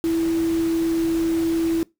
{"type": "tone in noise", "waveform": "sine", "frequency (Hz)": 329.6, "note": "E4", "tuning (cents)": 0, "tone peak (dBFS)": -18, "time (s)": [0.04, 1.83], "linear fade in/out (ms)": 0, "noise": "pink", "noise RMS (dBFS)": -36, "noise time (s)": [0.04, 1.83], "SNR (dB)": 15, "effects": ["noise-tail reverb RT60 0.2 s tail -22 dB re dry"]}